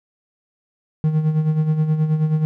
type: tone with tremolo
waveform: triangle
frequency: 155.56 Hz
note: D#3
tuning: in tune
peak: -11 dBFS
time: 1.04-2.45 s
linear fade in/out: 0 ms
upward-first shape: sine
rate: 9.4 Hz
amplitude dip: 60%
effects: none